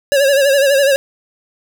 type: tone with vibrato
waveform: square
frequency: 554.4 Hz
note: C#5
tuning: in tune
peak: -10 dBFS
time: 0.12-0.96 s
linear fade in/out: 0 ms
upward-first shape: sine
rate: 12 Hz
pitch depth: 69 cents each way
effects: none